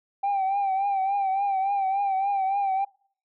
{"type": "tone with vibrato", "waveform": "sine", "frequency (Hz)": 784, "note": "G5", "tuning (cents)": 0, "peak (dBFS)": -20, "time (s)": [0.23, 2.85], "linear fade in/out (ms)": 10, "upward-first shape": "triangle", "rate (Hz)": 3.5, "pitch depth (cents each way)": 67, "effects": ["noise-tail reverb RT60 0.5 s tail -26 dB re dry", "tanh soft clip ceiling -20 dBFS"]}